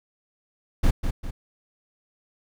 brown noise with echo, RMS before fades -17 dBFS, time 0.83-0.91 s, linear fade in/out 10 ms, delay 200 ms, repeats 2, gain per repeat -7 dB, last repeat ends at 1.31 s, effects none

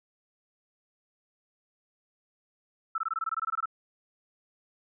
sine tone bursts, 1322 Hz, E6, 5 cents sharp, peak -27 dBFS, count 14, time 2.95-3.657 s, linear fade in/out 5 ms, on 31 ms, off 21 ms, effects none

